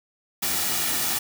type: noise with comb filter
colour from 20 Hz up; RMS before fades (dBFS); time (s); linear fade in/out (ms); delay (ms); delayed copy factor
white; -25; 0.42-1.19; 10; 1.9; -0.5
effects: none